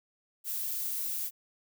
violet noise, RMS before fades -34 dBFS, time 0.44-1.31 s, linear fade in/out 50 ms, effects none

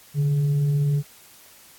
sine tone with frequency modulation, 145.6 Hz, D3, 15 cents flat, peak -18 dBFS, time 0.14-1.03 s, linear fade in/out 50 ms, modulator 275 Hz, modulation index 0.21, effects white hiss -50 dBFS RMS until 1.78 s + AAC 64 kbps

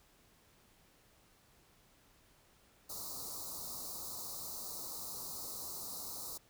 white band-stop noise, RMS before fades -44 dBFS, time 2.89-6.38 s, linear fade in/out 10 ms, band 1300 to 3900 Hz, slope 96 dB/octave, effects pink hiss -67 dBFS RMS until 6.49 s

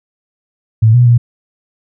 sine tone with pitch steps, 110.8 / 122.7 / 119.4 Hz, A2 / B2 / A#2, +13 / -11 / +42 cents, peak -4 dBFS, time 0.82-1.18 s, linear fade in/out 10 ms, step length 120 ms, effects none

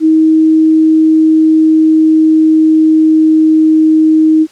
sine tone with pitch glide, 316.7 to 314.5 Hz, D#4 to D#4, +31 to +19 cents, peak -4 dBFS, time 0-4.47 s, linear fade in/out 50 ms, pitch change -12 cents, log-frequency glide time 0.48-3.82 s, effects white hiss -43 dBFS RMS until 4.51 s + low-pass 7000 Hz 12 dB/octave

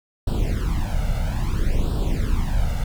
brown noise with flanger, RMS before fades -21 dBFS, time 0.27-2.84 s, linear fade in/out 5 ms, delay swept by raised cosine 0.23 to 1.43 ms, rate 0.6 Hz, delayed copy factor +0.9, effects none

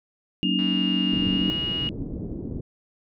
sine tone with pitch glide, 2831 to 2875 Hz, F7 to F7, +23 to +50 cents, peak -25 dBFS, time 0.43-1.89 s, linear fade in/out 0 ms, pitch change +27 cents, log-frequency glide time 1.29-1.5 s
sine chord, D# minor seventh, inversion first, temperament just, 186.68 / 233.3 / 280 / 311.1 Hz, F#3 / A#3 / C#4 / D#4, +16 / +2 / +18 / 0 cents, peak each -25 / -29 / -27 / -30 dBFS, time 0.43-1.5 s, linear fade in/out 0 ms
click train, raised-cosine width 0.3 ms, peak -26 dBFS, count 209, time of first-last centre 0.59-1.874 s, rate 162 Hz
white low-pass noise, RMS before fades -32 dBFS, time 1.12-2.61 s, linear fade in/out 10 ms, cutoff 330 Hz, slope 24 dB/octave
effects none

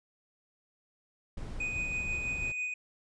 brown noise, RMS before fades -40 dBFS, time 1.37-2.52 s, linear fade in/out 5 ms
triangle tone with tremolo, 2489 Hz, D#7, in tune, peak -29 dBFS, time 1.6-2.74 s, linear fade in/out 5 ms, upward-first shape sine, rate 6.1 Hz, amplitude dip 35%
effects resampled to 22050 Hz

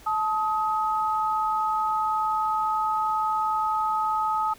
sine tone pair together, 869.5 / 1264 Hz, A5 / D#6, -21 / +27 cents, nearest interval tritone, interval 648 cents, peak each -25 dBFS, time 0.06-4.54 s, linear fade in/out 10 ms, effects pink hiss -51 dBFS RMS until 4.58 s

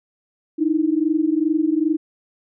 sine tone pair together, 302.6 / 325.1 Hz, D#4 / E4, -48 / -24 cents, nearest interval minor second, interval 124 cents, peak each -19 dBFS, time 0.58-1.97 s, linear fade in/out 20 ms, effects none

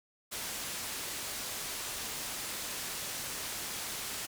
white low-pass noise, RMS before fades -39 dBFS, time 0.31-4.27 s, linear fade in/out 20 ms, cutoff 11000 Hz, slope 12 dB/octave, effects none

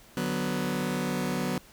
sawtooth chord, B minor, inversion first, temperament just, 148.16 / 185.21 / 246.9 Hz, D3 / F#3 / B3, +16 / +2 / 0 cents, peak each -31 / -27 / -27 dBFS, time 0.17-1.58 s, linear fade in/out 2 ms, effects pink hiss -54 dBFS RMS until 1.72 s

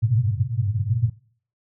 pink band-pass noise, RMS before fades -22 dBFS, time 0.02-1.1 s, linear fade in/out 10 ms, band 100 to 130 Hz, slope 96 dB/octave, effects noise-tail reverb RT60 0.5 s tail -20 dB re dry

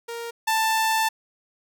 sawtooth tone pair in turn, 466.6 / 885.4 Hz, A#4 / A5, +2 / +11 cents, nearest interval major seventh, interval 1109 cents, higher second, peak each -27 / -16 dBFS, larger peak second, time 0.08-0.31 / 0.47-1.09 s, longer second, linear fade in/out 10 ms, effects none

